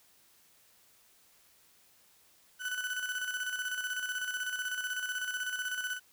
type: tone with tremolo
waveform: 35% pulse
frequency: 1495 Hz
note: F#6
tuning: 17 cents sharp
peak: -30 dBFS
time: 2.59-6 s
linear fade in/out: 50 ms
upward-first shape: square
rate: 16 Hz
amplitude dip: 50%
effects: white hiss -64 dBFS RMS until 6.12 s